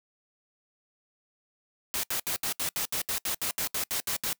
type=noise bursts; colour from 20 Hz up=white; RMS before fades=-30 dBFS; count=15; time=1.94-4.329 s; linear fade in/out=0 ms; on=93 ms; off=71 ms; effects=noise-tail reverb RT60 0.1 s tail -24 dB re dry